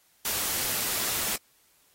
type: noise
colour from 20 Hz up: white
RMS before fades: -29 dBFS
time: 0.25-1.36 s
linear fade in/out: 2 ms
effects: white hiss -64 dBFS RMS until 1.94 s + AAC 48 kbps